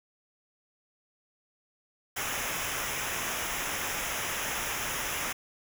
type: noise with comb filter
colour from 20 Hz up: pink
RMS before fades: -33 dBFS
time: 2.16-5.33 s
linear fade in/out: 10 ms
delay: 0.23 ms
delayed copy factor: -0.75
effects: none